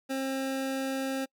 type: tone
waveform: 25% pulse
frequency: 267.3 Hz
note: C4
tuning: 37 cents sharp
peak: -26 dBFS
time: 0.09-1.26 s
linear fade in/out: 20 ms
effects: noise-tail reverb RT60 0.1 s tail -26 dB re dry